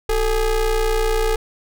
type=ring-modulated tone; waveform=square; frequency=205.9 Hz; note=G#3; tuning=15 cents flat; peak=-14 dBFS; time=0.09-1.36 s; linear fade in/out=5 ms; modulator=236 Hz; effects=none